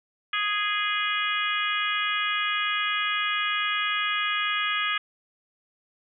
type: harmonic tone with a mistuned harmonic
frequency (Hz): 415.3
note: G#4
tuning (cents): 0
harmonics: 3 / 4 / 5 / 6 / 7 / 8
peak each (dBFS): -29 / -30 / -31 / -32 / -32 / -33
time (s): 0.33-4.98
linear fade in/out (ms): 5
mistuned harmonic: 6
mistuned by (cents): -19
effects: none